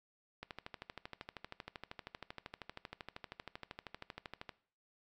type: click train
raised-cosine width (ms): 0.3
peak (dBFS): -28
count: 53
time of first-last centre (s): 0.43-4.492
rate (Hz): 12.8
effects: noise-tail reverb RT60 0.5 s tail -19 dB re dry + AAC 64 kbps